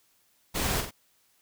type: noise with echo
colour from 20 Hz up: pink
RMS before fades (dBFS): -29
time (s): 0.54-0.82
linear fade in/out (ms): 20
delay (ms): 46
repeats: 2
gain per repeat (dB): -6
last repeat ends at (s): 0.912
effects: white hiss -67 dBFS RMS until 1.41 s